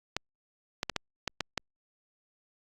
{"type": "clicks", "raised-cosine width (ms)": 0.2, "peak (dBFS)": -12, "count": 7, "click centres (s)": [0.166, 0.831, 0.897, 0.963, 1.277, 1.407, 1.577], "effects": ["Opus 48 kbps"]}